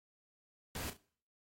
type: noise with echo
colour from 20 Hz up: pink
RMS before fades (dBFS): -41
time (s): 0.75-0.9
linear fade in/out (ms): 2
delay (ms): 34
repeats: 2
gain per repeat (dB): -10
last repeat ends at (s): 0.968
effects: noise-tail reverb RT60 0.5 s tail -21 dB re dry + MP3 64 kbps